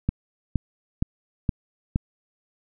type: click train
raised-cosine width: 5 ms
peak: -9 dBFS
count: 5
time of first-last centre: 0.09-1.959 s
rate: 2.14 Hz
effects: none